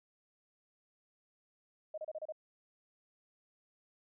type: tone bursts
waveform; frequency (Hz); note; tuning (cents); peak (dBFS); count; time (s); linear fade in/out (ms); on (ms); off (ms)
sine; 622.3; D#5; 0; -38; 6; 1.94-2.323; 5; 38; 31
effects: none